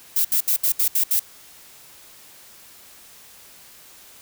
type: noise bursts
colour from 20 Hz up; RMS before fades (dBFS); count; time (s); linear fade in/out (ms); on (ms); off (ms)
violet; -19; 7; 0.16-1.196; 5; 88; 70
effects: white hiss -47 dBFS RMS until 4.21 s